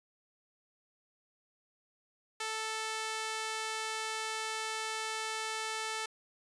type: tone with high-pass filter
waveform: sawtooth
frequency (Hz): 440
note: A4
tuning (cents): 0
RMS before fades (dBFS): -37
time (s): 2.4-6.06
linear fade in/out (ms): 5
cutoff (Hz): 1000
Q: 0.58
effects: resampled to 22050 Hz